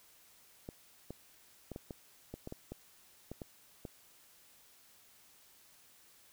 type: clicks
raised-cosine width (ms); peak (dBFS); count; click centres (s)
2; -29; 12; 0.689 / 1.106 / 1.717 / 1.761 / 1.908 / 2.34 / 2.474 / 2.524 / 2.72 / 3.316 / 3.418 / 3.852
effects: white hiss -63 dBFS RMS until 6.32 s